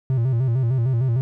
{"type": "tone with vibrato", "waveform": "triangle", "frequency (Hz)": 123.47, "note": "B2", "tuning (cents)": 0, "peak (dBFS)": -15, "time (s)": [0.1, 1.21], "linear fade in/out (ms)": 0, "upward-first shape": "square", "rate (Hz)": 6.6, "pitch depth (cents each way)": 110, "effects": []}